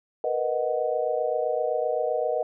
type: chord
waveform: sine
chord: B major seventh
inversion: third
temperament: equal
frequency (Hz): 466.2 / 493.9 / 622.3 / 740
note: A#4 / B4 / D#5 / F#5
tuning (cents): 0 / 0 / 0 / 0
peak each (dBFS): -30 / -28 / -27 / -31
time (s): 0.24-2.43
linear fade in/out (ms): 2
effects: none